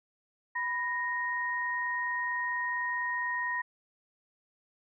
sine tone pair together, 989 / 1864.7 Hz, B5 / A#6, +2 / 0 cents, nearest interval major seventh, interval 1098 cents, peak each -34 / -31 dBFS, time 0.55-3.62 s, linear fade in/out 10 ms, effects none

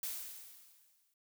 blue noise with exponential decay, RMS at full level -38 dBFS, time 0.03-1.14 s, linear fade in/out 2 ms, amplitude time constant 240 ms, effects none

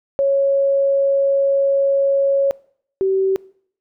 sine tone pair in turn, 552 / 383.8 Hz, C#5 / G4, -7 / -37 cents, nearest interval tritone, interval 630 cents, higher first, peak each -13 / -14 dBFS, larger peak first, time 0.19-2.51 / 3.01-3.36 s, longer first, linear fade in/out 0 ms, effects noise-tail reverb RT60 0.6 s tail -22 dB re dry

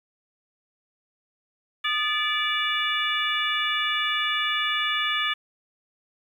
harmonic tone with a mistuned harmonic, 580 Hz, D5, 22 cents flat, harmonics 2 / 3 / 4 / 5 / 6, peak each -29 / -29 / -29 / -29 / -29 dBFS, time 1.84-5.34 s, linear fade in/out 10 ms, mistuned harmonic 2, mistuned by +99 cents, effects 9-bit

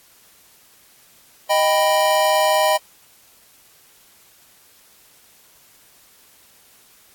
square chord, Eb augmented, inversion none, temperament equal with one note detuned, 622.3 / 786.3 / 987.8 Hz, Eb5 / G5 / B5, 0 / +5 / 0 cents, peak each -18 / -21 / -21 dBFS, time 1.49-2.78 s, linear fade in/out 20 ms, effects white hiss -52 dBFS RMS until 7.14 s + AAC 64 kbps

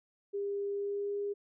sine tone with pitch glide, 402.1 to 406.1 Hz, G4 to G#4, +44 to -39 cents, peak -32 dBFS, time 0.33-1.34 s, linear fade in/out 20 ms, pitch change +17 cents, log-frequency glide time 0.71-1.16 s, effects none

